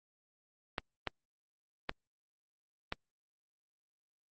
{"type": "clicks", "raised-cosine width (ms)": 0.3, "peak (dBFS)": -17, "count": 4, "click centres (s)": [0.782, 1.073, 1.894, 2.924], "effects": ["Opus 32 kbps"]}